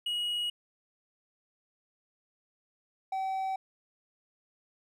triangle tone pair in turn, 2901 / 765.9 Hz, F#7 / G5, -35 / -40 cents, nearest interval octave + major seventh, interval 2305 cents, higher first, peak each -28 dBFS, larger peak neither, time 0.06-0.5 / 3.12-3.56 s, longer neither, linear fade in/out 5 ms, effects none

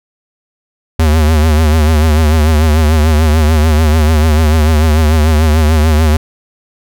square tone with vibrato, 77.78 Hz, D#2, in tune, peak -7 dBFS, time 0.99-6.17 s, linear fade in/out 5 ms, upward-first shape triangle, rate 6.8 Hz, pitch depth 92 cents each way, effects none

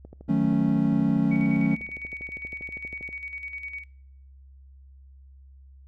click train, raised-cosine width 2 ms, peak -30 dBFS, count 39, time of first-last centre 0.05-3.09 s, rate 12.5 Hz
triangle chord, D# half-diminished seventh, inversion none, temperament equal, 155.56 / 185 / 220 / 277.2 Hz, D#3 / F#3 / A3 / C#4, 0 / 0 / 0 / 0 cents, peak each -25 / -24 / -23 / -23 dBFS, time 0.28-1.76 s, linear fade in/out 20 ms
sine tone with tremolo, 2250 Hz, C#7, 25 cents sharp, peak -32 dBFS, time 1.31-3.84 s, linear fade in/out 10 ms, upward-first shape square, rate 9.9 Hz, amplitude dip 55%
effects noise-tail reverb RT60 0.7 s tail -23 dB re dry + added 67 Hz sine -47 dBFS peak until 5.87 s

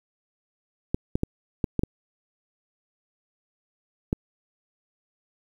clicks, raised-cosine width 3 ms, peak -10 dBFS, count 7, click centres 0.945 / 1.155 / 1.234 / 1.642 / 1.793 / 1.835 / 4.129 s, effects 8-bit

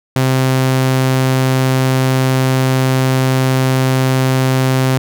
sawtooth tone, 130.81 Hz, C3, in tune, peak -7 dBFS, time 0.16-4.98 s, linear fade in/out 2 ms, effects none

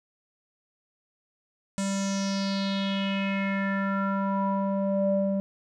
square tone with low-pass filter sweep, 196 Hz, G3, in tune, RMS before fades -27 dBFS, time 1.78-5.4 s, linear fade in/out 0 ms, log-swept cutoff 8100 to 470 Hz, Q 4.5, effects none

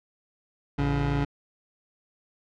25% pulse tone pair together, 56.31 / 141.9 Hz, A1 / C#3, +41 / +41 cents, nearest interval octave + major third, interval 1600 cents, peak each -25 / -21 dBFS, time 0.78-1.25 s, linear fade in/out 10 ms, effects low-pass 3000 Hz 12 dB/octave

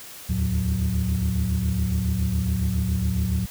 sine tone cluster, 73.8 / 81 / 111 / 183.3 Hz, D2 / E2 / A2 / F#3, +9 / -30 / +16 / -16 cents, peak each -25 dBFS, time 0.29-3.46 s, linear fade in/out 10 ms, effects tanh soft clip ceiling -15 dBFS + white hiss -41 dBFS RMS until 3.5 s

